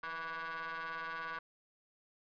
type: ring-modulated tone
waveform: 30% pulse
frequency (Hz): 164.81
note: E3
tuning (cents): 0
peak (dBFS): -34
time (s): 0.03-1.39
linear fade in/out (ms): 5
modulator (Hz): 1310
effects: resampled to 11025 Hz